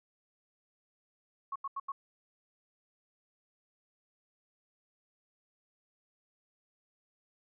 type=tone bursts; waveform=sine; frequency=1100 Hz; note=C#6; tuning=14 cents flat; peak=-34 dBFS; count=4; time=1.52-1.92 s; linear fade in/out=5 ms; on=37 ms; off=84 ms; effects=none